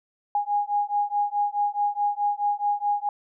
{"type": "beating tone pair", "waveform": "sine", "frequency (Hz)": [820, 824.7], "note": ["G#5", "G#5"], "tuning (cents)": [-22, -12], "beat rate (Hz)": 4.7, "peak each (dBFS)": -25, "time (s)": [0.35, 3.09], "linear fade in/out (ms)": 2, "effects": []}